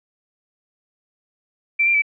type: tone with pitch steps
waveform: sine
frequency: 2343 / 2377 / 2305 Hz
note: D7 / D7 / D7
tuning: -5 / +20 / -33 cents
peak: -14 dBFS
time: 1.79-2.021 s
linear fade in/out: 10 ms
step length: 77 ms
effects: none